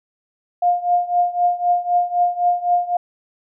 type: tone with tremolo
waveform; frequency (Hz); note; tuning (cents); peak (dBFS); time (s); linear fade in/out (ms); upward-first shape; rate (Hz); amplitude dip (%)
sine; 707; F5; +21; -11; 0.62-2.97; 5; triangle; 3.9; 90
effects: none